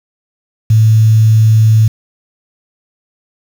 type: tone with quantisation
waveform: sine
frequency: 110 Hz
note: A2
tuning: in tune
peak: -4 dBFS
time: 0.7-1.88 s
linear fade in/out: 5 ms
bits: 5
effects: none